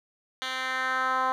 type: tone with band-pass filter sweep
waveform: 10% pulse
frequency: 259.4 Hz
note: C4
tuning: 15 cents flat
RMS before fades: -28 dBFS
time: 0.42-1.32 s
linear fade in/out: 0 ms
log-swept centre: 2900 to 1000 Hz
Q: 2.2
effects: none